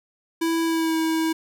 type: tone with pitch glide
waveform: square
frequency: 329.6 to 322.3 Hz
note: E4 to E4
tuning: 0 to -39 cents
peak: -21 dBFS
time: 0.41-1.33 s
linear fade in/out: 10 ms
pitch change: -39 cents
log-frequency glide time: 0.64-0.96 s
effects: none